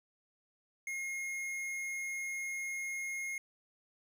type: tone with hard clipping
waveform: sine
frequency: 2148 Hz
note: C7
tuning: 45 cents sharp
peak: -38 dBFS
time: 0.87-3.38 s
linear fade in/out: 2 ms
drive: 12 dB
effects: none